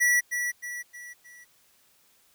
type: tone with echo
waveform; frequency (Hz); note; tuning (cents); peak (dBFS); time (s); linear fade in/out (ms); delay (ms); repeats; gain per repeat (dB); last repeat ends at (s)
square; 1947; B6; -25; -20; 0-0.21; 20; 310; 4; -7; 1.45
effects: white hiss -63 dBFS RMS until 2.34 s